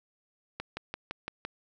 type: click train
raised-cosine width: 0.3 ms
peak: -19 dBFS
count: 6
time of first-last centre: 0.6-1.45 s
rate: 5.88 Hz
effects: none